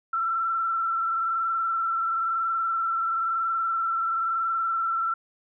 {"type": "tone with frequency modulation", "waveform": "sine", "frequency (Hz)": 1342, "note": "E6", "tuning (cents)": 31, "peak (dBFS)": -23, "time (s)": [0.13, 5.14], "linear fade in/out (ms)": 5, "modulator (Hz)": 21, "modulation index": 1.3, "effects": []}